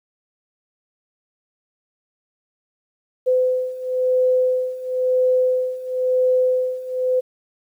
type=beating tone pair; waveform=sine; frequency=508 / 508.98 Hz; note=B4 / C5; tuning=+49 / -48 cents; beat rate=0.98 Hz; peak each=-21 / -18 dBFS; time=3.26-7.21 s; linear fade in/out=20 ms; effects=9-bit